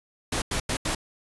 pink noise bursts at uneven times, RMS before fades -27 dBFS, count 4, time 0.32-0.42 / 0.51-0.6 / 0.69-0.77 / 0.85-0.95 s, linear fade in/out 5 ms, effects resampled to 24000 Hz

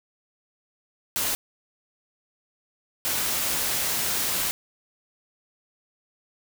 white noise bursts at uneven times, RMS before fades -26 dBFS, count 2, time 1.16-1.35 / 3.05-4.51 s, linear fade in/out 0 ms, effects none

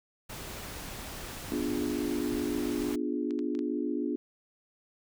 pink noise, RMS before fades -41 dBFS, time 0.29-2.96 s, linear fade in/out 10 ms
sine chord, B diminished seventh, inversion none, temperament equal, 246.9 / 293.7 / 349.2 / 415.3 Hz, B3 / D4 / F4 / Ab4, 0 / 0 / 0 / 0 cents, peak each -34 / -32 / -35 / -38 dBFS, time 1.52-4.16 s, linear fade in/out 0 ms
clicks, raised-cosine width 0.2 ms, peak -31 dBFS, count 4, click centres 3.308 / 3.391 / 3.551 / 3.591 s
effects none

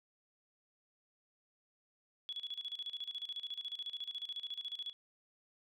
sine tone with tremolo, 3379 Hz, G#7, 29 cents sharp, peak -38 dBFS, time 2.29-4.93 s, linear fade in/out 0 ms, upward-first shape square, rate 14 Hz, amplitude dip 80%, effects none

